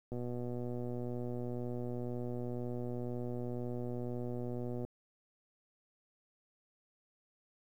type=click train; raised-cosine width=2 ms; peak=-28 dBFS; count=578; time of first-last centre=0.12-4.85 s; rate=122 Hz; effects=11-bit